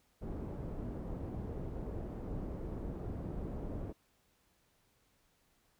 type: low-pass noise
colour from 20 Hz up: pink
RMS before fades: -41 dBFS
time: 0.21-3.93 s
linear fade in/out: 20 ms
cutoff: 460 Hz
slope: 12 dB/octave
effects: pink hiss -73 dBFS RMS until 5.79 s